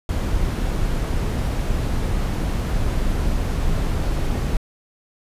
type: noise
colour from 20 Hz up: brown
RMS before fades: -21 dBFS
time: 0.09-4.57 s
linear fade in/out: 2 ms
effects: resampled to 32000 Hz